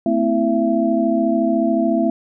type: tone cluster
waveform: sine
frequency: 223.5 / 257.4 / 328.7 / 671 Hz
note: A3 / C4 / E4 / E5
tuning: +27 / -28 / -5 / +31 cents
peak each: -20 dBFS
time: 0.06-2.1 s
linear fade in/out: 2 ms
effects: none